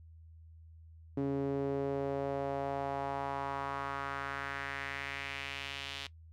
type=tone with band-pass filter sweep; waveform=sawtooth; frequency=138.59 Hz; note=C#3; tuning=in tune; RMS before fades=-37 dBFS; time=1.17-6.07 s; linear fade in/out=5 ms; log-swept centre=320 to 3400 Hz; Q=2.3; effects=noise-tail reverb RT60 0.1 s tail -19 dB re dry + added 81 Hz sine -52 dBFS peak until 6.32 s